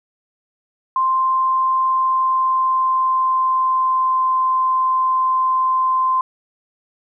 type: tone with pitch glide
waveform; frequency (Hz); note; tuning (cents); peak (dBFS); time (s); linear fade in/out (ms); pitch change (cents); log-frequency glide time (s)
sine; 1046.5 to 1038.7; C6 to C6; 0 to -13; -14; 0.96-6.21; 2; -13; 1.74-4.23
effects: none